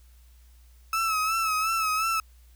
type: tone with vibrato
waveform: 35% pulse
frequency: 1300 Hz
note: E6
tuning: 24 cents flat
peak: -22 dBFS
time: 0.93-2.2 s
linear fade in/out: 2 ms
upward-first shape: sine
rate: 2.8 Hz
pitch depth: 54 cents each way
effects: added 60 Hz sine -51 dBFS peak until 2.55 s + white hiss -64 dBFS RMS until 2.55 s